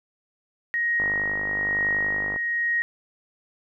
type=tone with tremolo; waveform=sine; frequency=1880 Hz; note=A#6; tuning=14 cents sharp; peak=-20 dBFS; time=0.74-2.82 s; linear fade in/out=0 ms; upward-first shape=triangle; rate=1.1 Hz; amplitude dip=45%
type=click train; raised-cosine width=1 ms; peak=-20 dBFS; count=70; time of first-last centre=1-2.361 s; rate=50.7 Hz
effects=none